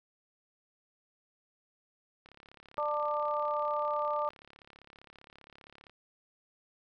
click train, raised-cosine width 0.3 ms, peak -37 dBFS, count 129, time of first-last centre 2.26-5.896 s, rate 35.2 Hz
harmonic tone, 297 Hz, D4, 20 cents sharp, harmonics 2 / 3 / 4, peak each -33 / -35 / -33 dBFS, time 2.78-4.29 s, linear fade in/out 0 ms
effects none

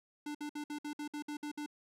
square tone bursts, 296 Hz, D4, 14 cents sharp, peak -39 dBFS, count 10, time 0.26-1.662 s, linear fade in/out 5 ms, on 88 ms, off 58 ms, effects low-pass 11000 Hz 12 dB/octave

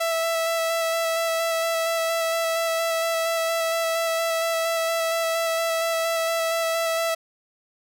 sawtooth tone with vibrato, 659.3 Hz, E5, in tune, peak -18 dBFS, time 0-7.15 s, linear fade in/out 10 ms, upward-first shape square, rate 4.3 Hz, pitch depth 11 cents each way, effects none

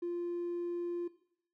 triangle tone, 347.5 Hz, F4, 9 cents flat, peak -30 dBFS, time 0.02-1.08 s, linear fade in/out 10 ms, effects noise-tail reverb RT60 0.6 s tail -18 dB re dry + tanh soft clip ceiling -31 dBFS

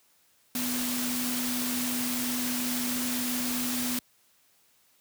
sine tone in noise, 246.9 Hz, B3, in tune, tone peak -31 dBFS, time 0.55-3.99 s, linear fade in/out 2 ms, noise white, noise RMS -32 dBFS, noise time 0.55-3.99 s, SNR -2 dB, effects white hiss -65 dBFS RMS until 5 s + high-pass 60 Hz 12 dB/octave

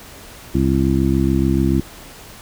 harmonic tone, 66.9 Hz, C2, 39 cents sharp, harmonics 1 / 2 / 3 / 4 / 5, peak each -20 / -20 / -20 / -20 / -20 dBFS, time 0.54-1.81 s, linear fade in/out 10 ms, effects pink hiss -39 dBFS RMS until 2.41 s

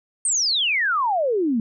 sine exponential sweep, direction down, 8870 to 214.5 Hz, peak -18 dBFS, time 0.25-1.6 s, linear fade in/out 2 ms, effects none

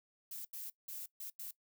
violet noise bursts at uneven times, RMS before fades -45 dBFS, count 5, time 0.31-0.45 / 0.53-0.7 / 0.88-1.06 / 1.2-1.3 / 1.39-1.51 s, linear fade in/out 5 ms, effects noise-tail reverb RT60 0.1 s tail -19 dB re dry

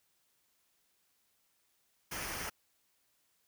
pink noise with comb filter, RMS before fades -40 dBFS, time 2.11-2.5 s, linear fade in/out 10 ms, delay 0.26 ms, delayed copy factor -0.55, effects white hiss -75 dBFS RMS until 3.47 s

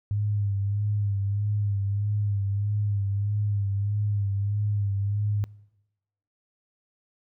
sine tone with vibrato, 101.8 Hz, G#2, 34 cents flat, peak -23 dBFS, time 0.11-5.44 s, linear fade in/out 0 ms, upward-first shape sine, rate 1.6 Hz, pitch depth 44 cents each way, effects noise-tail reverb RT60 1.0 s tail -24 dB re dry

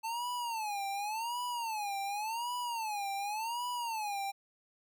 square tone with vibrato, 880 Hz, A5, in tune, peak -35 dBFS, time 0.03-4.32 s, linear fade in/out 20 ms, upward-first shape sine, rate 0.89 Hz, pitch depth 190 cents each way, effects none

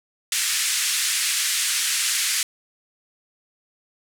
white band-pass noise, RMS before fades -23 dBFS, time 0.32-2.43 s, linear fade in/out 2 ms, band 1600 to 10000 Hz, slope 24 dB/octave, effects none

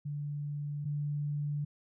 sine tone pair in turn, 145.9 / 146.41 Hz, D3 / D3, -11 / -5 cents, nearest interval unison, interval 6 cents, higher second, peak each -34 / -31 dBFS, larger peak second, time 0.05-0.85 / 0.85-1.65 s, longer neither, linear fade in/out 10 ms, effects none

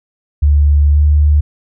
sine tone with pitch glide, 72.9 to 74.26 Hz, D2 to D2, -12 to +20 cents, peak -6 dBFS, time 0.42-1.41 s, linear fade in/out 10 ms, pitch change +32 cents, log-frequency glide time 0.92-0.99 s, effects none

